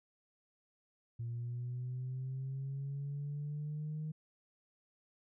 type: linear sweep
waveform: sine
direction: up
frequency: 116.54 to 155.56 Hz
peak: -36 dBFS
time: 1.19-4.12 s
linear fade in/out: 10 ms
effects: tanh soft clip ceiling -34 dBFS